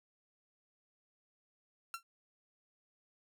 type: tone with exponential decay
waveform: sawtooth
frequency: 1360 Hz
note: F6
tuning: 46 cents flat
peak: -32 dBFS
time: 1.94-2.03 s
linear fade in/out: 1 ms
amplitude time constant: 18 ms
effects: none